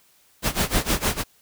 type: noise with tremolo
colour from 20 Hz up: pink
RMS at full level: -20 dBFS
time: 0.42-1.24 s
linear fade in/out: 50 ms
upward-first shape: sine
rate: 6.5 Hz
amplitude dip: 90%
effects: white hiss -59 dBFS RMS until 1.41 s